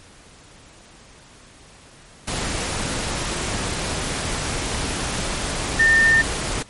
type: tone in noise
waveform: sine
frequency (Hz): 1808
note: A6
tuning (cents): +47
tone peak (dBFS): -12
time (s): 5.79-6.22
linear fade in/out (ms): 10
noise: pink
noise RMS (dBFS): -25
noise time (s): 2.27-6.63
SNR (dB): +10
effects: pink hiss -47 dBFS RMS until 6.69 s + MP3 48 kbps